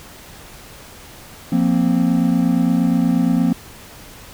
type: chord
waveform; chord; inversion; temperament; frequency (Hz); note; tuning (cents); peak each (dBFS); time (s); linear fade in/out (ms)
triangle; F suspended fourth; none; equal; 174.61 / 233.1 / 261.6; F3 / Bb3 / C4; 0 / 0 / 0; -16; 1.52-3.53; 5
effects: pink hiss -40 dBFS RMS until 4.33 s